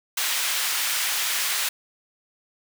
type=high-pass noise; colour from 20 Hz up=pink; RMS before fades=-25 dBFS; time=0.17-1.69 s; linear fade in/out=5 ms; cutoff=1700 Hz; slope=12 dB/octave; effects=none